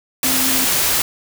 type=tone in noise; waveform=sine; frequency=260.7 Hz; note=C4; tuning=6 cents flat; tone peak=-24 dBFS; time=0.24-0.65 s; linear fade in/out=2 ms; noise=white; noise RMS=-17 dBFS; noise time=0.23-1.02 s; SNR=-10 dB; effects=none